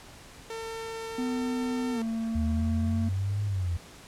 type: tone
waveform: sawtooth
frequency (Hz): 451.2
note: A4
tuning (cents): +44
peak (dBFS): -31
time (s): 0.5-2.02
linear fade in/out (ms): 2
type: tone with pitch glide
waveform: triangle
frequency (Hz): 252 to 225.8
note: B3 to A3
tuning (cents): +35 to +45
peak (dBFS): -26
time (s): 1.18-3.09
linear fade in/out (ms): 5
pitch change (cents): -190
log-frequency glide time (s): 1.92-2.01
type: exponential two-way sweep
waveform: sine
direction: up then down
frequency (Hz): 76.4 to 103.9 to 83.3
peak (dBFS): -26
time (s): 2.35-3.77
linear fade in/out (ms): 5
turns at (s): 3.44
effects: pink hiss -49 dBFS RMS until 4.07 s + low-pass 10000 Hz 12 dB/octave